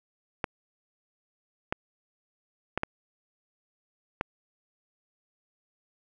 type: clicks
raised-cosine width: 0.5 ms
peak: -12 dBFS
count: 5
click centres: 0.442 / 1.725 / 2.776 / 2.834 / 4.211 s
effects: none